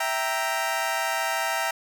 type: chord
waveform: 20% pulse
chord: E diminished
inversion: none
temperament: equal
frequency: 659.3 / 784 / 932.3 Hz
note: E5 / G5 / Bb5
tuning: 0 / 0 / 0 cents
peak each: -24 dBFS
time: 0-1.71 s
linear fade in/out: 5 ms
effects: none